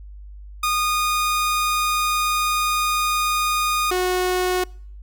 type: tone pair in turn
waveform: sawtooth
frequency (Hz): 1229 / 365.4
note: D#6 / F#4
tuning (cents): -22 / -22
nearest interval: octave + major sixth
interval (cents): 2100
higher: first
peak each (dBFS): -15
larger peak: neither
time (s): 0.63-3.91 / 3.91-4.64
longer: first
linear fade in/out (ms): 5
effects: noise-tail reverb RT60 0.6 s tail -26 dB re dry + added 50 Hz sine -36 dBFS peak until 5.02 s